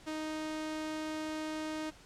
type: tone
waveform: sawtooth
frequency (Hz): 311.1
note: D#4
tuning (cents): 0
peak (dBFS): -32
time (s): 0.06-1.91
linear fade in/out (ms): 20
effects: pink hiss -57 dBFS RMS until 2.05 s + low-pass 8000 Hz 12 dB/octave